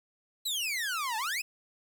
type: exponential two-way sweep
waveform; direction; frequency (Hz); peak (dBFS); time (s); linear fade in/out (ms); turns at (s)
sawtooth; down then up; 4098 to 849 to 2694; -27; 0.45-1.42; 10; 1.17
effects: 9-bit